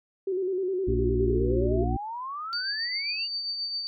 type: tone with vibrato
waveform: sine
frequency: 374.8 Hz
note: F#4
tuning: 22 cents sharp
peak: -25 dBFS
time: 0.27-1.84 s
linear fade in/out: 5 ms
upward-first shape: square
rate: 9.7 Hz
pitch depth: 56 cents each way
type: harmonic tone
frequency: 58.6 Hz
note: A#1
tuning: 10 cents sharp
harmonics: 1 / 2 / 4 / 5 / 6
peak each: -27 / -30 / -33 / -34 / -35 dBFS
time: 0.87-1.97 s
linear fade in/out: 10 ms
type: exponential sweep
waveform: sine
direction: up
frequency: 329.8 to 2885 Hz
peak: -32 dBFS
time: 1.08-3.28 s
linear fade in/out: 50 ms
type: tone with tremolo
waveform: sine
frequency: 4594 Hz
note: D8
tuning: 39 cents flat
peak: -27 dBFS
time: 2.53-3.87 s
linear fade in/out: 0 ms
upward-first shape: triangle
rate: 7.5 Hz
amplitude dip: 45%
effects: none